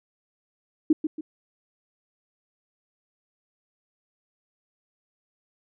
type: tone with echo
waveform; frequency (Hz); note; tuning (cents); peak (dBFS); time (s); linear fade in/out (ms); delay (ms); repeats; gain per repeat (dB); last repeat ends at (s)
sine; 311.1; D#4; 0; -14; 0.9-0.93; 5; 140; 2; -8; 1.21
effects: none